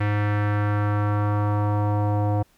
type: tone with low-pass filter sweep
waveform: square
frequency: 103.83 Hz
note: G#2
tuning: in tune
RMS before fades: -22 dBFS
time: 0-2.43 s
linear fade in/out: 10 ms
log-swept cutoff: 2000 to 760 Hz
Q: 2.3
effects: pink hiss -61 dBFS RMS until 2.57 s